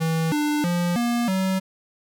square tone with pitch steps, 162.2 / 297.5 / 174.7 / 238 / 189.5 Hz, E3 / D4 / F3 / A#3 / F#3, -28 / +22 / +1 / +36 / +42 cents, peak -21 dBFS, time 0-1.6 s, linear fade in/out 20 ms, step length 320 ms, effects none

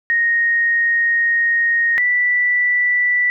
sine tone pair in turn, 1864.7 / 1968.2 Hz, A#6 / B6, 0 / -6 cents, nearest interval minor second, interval 94 cents, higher second, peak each -13 dBFS, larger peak neither, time 0.1-1.98 / 1.98-3.3 s, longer first, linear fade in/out 0 ms, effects none

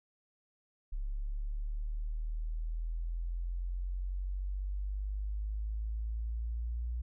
sine exponential sweep, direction up, 34.65 to 59.5 Hz, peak -33 dBFS, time 0.92-7.02 s, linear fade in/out 10 ms, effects none

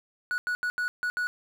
triangle tone bursts at uneven times, 1467 Hz, F#6, 15 cents flat, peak -24 dBFS, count 6, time 0.31-0.38 / 0.47-0.55 / 0.63-0.7 / 0.78-0.88 / 1.03-1.1 / 1.17-1.27 s, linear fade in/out 0 ms, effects 9-bit

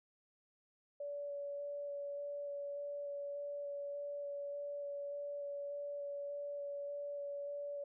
sine tone with vibrato, 572 Hz, D5, 46 cents flat, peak -40 dBFS, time 1-7.84 s, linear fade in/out 5 ms, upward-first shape square, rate 1.7 Hz, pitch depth 8 cents each way, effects none

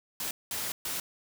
white noise bursts at uneven times, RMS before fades -34 dBFS, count 3, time 0.2-0.31 / 0.51-0.72 / 0.85-1 s, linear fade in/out 2 ms, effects none

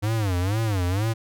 square tone with vibrato, 100 Hz, G2, 35 cents sharp, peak -22 dBFS, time 0.02-1.14 s, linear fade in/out 20 ms, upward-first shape sine, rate 2.1 Hz, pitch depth 220 cents each way, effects none

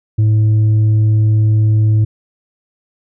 sine tone with tanh clipping, 108 Hz, A2, 32 cents flat, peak -9 dBFS, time 0.18-2.05 s, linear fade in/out 10 ms, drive 3 dB, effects none

